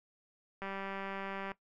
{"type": "click train", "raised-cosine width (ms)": 0.5, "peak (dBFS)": -26, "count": 176, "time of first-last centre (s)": [0.62, 1.517], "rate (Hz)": 195, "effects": ["noise-tail reverb RT60 0.1 s tail -18 dB re dry"]}